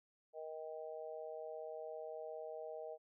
harmonic tone, 157.4 Hz, D#3, 20 cents sharp, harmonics 3 / 4 / 5, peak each -48 / -47 / -54 dBFS, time 0.33-2.98 s, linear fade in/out 50 ms, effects none

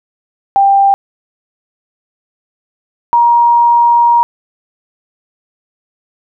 sine tone pair in turn, 791 / 945.8 Hz, G5 / A#5, +15 / +25 cents, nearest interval minor third, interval 310 cents, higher second, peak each -5 dBFS, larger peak neither, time 0.56-0.94 / 3.13-4.23 s, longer second, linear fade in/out 0 ms, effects none

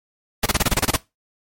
pink noise bursts, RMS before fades -17 dBFS, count 10, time 0.43-0.963 s, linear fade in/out 5 ms, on 29 ms, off 27 ms, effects noise-tail reverb RT60 0.2 s tail -19 dB re dry + MP3 64 kbps

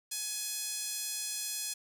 5% pulse tone with high-pass filter, 842 Hz, G#5, 24 cents sharp, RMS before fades -37 dBFS, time 0.11-1.74 s, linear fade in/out 10 ms, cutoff 3500 Hz, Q 0.52, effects 9-bit

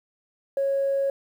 sine tone, 550 Hz, C#5, 14 cents flat, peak -20 dBFS, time 0.57-1.1 s, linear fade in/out 2 ms, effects tanh soft clip ceiling -17 dBFS + 9-bit

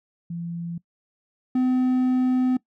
sine / triangle tone pair in turn, 170 / 254.7 Hz, F3 / C4, -46 / -46 cents, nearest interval perfect fifth, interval 700 cents, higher second, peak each -28 / -16 dBFS, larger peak second, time 0.3-0.78 / 1.55-2.57 s, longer second, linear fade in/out 5 ms, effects noise-tail reverb RT60 0.1 s tail -21 dB re dry

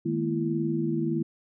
sine tone cluster, 155.1 / 213.3 / 234.7 / 335.3 Hz, D#3 / G#3 / A#3 / E4, -5 / +46 / +12 / +30 cents, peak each -30 / -33 / -31 / -28 dBFS, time 0.05-1.23 s, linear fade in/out 10 ms, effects none

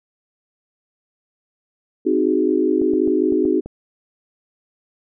sine chord, Ab dominant seventh, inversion first, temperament equal, 261.6 / 311.1 / 370 / 415.3 Hz, C4 / Eb4 / Gb4 / Ab4, 0 / 0 / 0 / 0 cents, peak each -22 / -19 / -19 / -22 dBFS, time 2.05-3.61 s, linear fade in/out 20 ms
clicks, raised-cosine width 2 ms, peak -20 dBFS, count 6, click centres 2.817 / 2.936 / 3.076 / 3.323 / 3.453 / 3.66 s
effects none

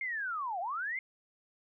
sine linear two-way sweep, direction down then up, 2154 to 668 to 2154 Hz, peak -33 dBFS, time 0.01-0.99 s, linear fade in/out 2 ms, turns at 0.6 s, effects none

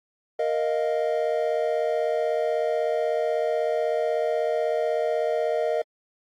triangle chord, Bb suspended fourth, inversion none, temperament equal, 466.2 / 622.3 / 698.5 Hz, Bb4 / Eb5 / F5, 0 / 0 / 0 cents, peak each -24 / -23 / -28 dBFS, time 0.39-5.82 s, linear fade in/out 5 ms, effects AAC 64 kbps

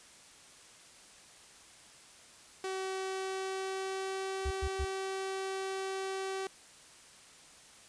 sawtooth tone with pitch glide, 380 to 384 Hz, F#4 to G4, +46 to -36 cents, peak -31 dBFS, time 2.64-6.47 s, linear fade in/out 2 ms, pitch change +18 cents, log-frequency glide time 2.76-4.32 s
sine tone bursts, 69.3 Hz, C#2, in tune, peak -31 dBFS, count 3, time 4.45-4.85 s, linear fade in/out 10 ms, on 60 ms, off 110 ms
effects white hiss -56 dBFS RMS until 7.88 s + resampled to 22050 Hz

